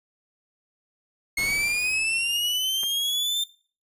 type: linear sweep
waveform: 40% pulse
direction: up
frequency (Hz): 2155 to 3600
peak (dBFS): -22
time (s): 1.37-3.44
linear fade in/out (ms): 5
type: noise with exponential decay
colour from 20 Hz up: pink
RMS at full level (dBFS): -35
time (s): 1.38-3.13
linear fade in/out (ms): 2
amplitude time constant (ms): 380
type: clicks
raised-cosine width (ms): 0.5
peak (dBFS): -27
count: 2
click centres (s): 2.832 / 2.837
effects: noise-tail reverb RT60 0.4 s tail -18 dB re dry + resampled to 32000 Hz